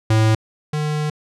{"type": "tone pair in turn", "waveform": "square", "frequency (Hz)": [110, 151.11], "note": ["A2", "D3"], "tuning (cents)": [0, 50], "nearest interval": "perfect fourth", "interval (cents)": 550, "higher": "second", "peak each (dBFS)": [-13, -20], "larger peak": "first", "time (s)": [[0.1, 0.35], [0.73, 1.1]], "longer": "second", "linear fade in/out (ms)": 5, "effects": ["low-pass 8000 Hz 12 dB/octave"]}